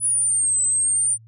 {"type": "linear two-way sweep", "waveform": "sine", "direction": "down then up", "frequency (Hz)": [9956, 8020, 9200], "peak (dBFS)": -17, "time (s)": [0, 1.18], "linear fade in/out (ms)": 50, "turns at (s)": 0.61, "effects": ["added 112 Hz sine -45 dBFS peak until 1.27 s"]}